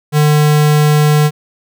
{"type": "tone", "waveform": "square", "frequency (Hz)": 150, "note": "D3", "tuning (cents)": 37, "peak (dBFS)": -8, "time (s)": [0.12, 1.31], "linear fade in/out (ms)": 50, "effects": []}